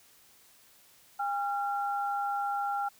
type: tone pair together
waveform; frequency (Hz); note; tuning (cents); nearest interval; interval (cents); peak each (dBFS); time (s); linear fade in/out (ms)
sine; 808 / 1374; G#5 / F6; -48 / -29; major sixth; 919; -30 / -34; 1.19-2.89; 10
effects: white hiss -60 dBFS RMS until 2.99 s